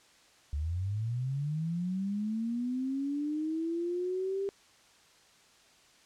sine linear sweep, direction up, 69.6 to 398.4 Hz, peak -30 dBFS, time 0.53-4.49 s, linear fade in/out 0 ms, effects white hiss -61 dBFS RMS until 6.05 s + low-pass 7000 Hz 12 dB/octave

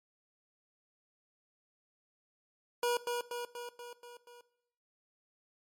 25% pulse tone with echo, 481.7 Hz, B4, 43 cents flat, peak -25 dBFS, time 2.83-2.97 s, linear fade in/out 2 ms, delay 240 ms, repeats 6, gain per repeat -4 dB, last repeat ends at 4.41 s, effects noise-tail reverb RT60 0.8 s tail -18 dB re dry + MP3 64 kbps

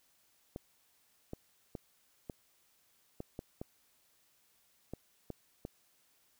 clicks, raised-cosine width 2 ms, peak -27 dBFS, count 10, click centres 0.561 / 1.334 / 1.752 / 2.298 / 3.204 / 3.391 / 3.615 / 4.936 / 5.303 / 5.651 s, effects white hiss -71 dBFS RMS until 6.39 s

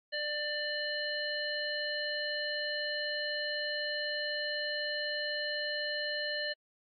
harmonic tone, 594 Hz, D5, 20 cents sharp, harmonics 1 / 3 / 5 / 7, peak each -38 / -36 / -41 / -38 dBFS, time 0.12-6.54 s, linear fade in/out 20 ms, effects AAC 48 kbps

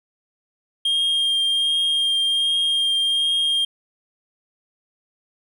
triangle tone with vibrato, 3217 Hz, G7, 44 cents sharp, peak -16 dBFS, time 0.85-3.65 s, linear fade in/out 5 ms, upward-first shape triangle, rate 1.3 Hz, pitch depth 13 cents each way, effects none

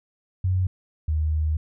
sine tone pair in turn, 92.5 / 77.49 Hz, F#2 / D#2, 0 / -7 cents, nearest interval minor third, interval 307 cents, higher first, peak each -19 / -20 dBFS, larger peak first, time 0.44-0.67 / 1.08-1.57 s, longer second, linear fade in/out 5 ms, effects none

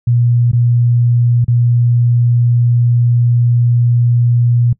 sine tone with dropouts, 120 Hz, B2, 49 cents flat, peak -8 dBFS, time 0.07-4.73 s, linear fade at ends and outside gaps 5 ms, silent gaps 0.516-0.531 / 1.445-1.481 s, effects noise-tail reverb RT60 0.1 s tail -22 dB re dry

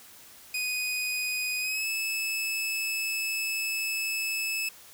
sawtooth tone with pitch glide, 2489 to 2608 Hz, D#7 to E7, 0 to -19 cents, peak -25 dBFS, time 0.54-4.69 s, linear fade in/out 5 ms, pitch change +81 cents, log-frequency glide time 1.6-1.87 s, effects white hiss -51 dBFS RMS until 4.93 s

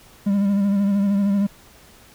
triangle tone with vibrato, 200 Hz, G3, 35 cents sharp, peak -14 dBFS, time 0.26-1.47 s, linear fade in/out 10 ms, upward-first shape sine, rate 13 Hz, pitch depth 39 cents each way, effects pink hiss -49 dBFS RMS until 2.14 s

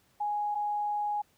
sine tone pair in turn, 830.6 / 830.6 Hz, G#5 / G#5, 0 / 0 cents, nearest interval unison, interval 0 cents, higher neither, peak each -28 dBFS, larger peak neither, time 0.2-0.55 / 0.55-1.22 s, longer second, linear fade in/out 10 ms, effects pink hiss -67 dBFS RMS until 1.37 s + high-pass 60 Hz 12 dB/octave

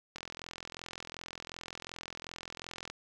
click train, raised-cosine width 0.2 ms, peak -24 dBFS, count 118, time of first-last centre 0.16-2.9 s, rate 42.7 Hz, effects none

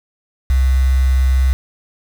sine tone with quantisation, 65.41 Hz, C2, in tune, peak -10 dBFS, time 0.5-1.53 s, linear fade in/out 0 ms, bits 5, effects none

